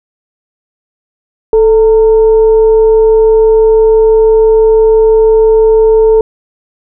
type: tone with frequency modulation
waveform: sine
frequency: 440 Hz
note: A4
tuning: in tune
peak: -3 dBFS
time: 1.53-6.21 s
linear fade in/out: 2 ms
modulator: 473 Hz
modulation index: 0.29
effects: none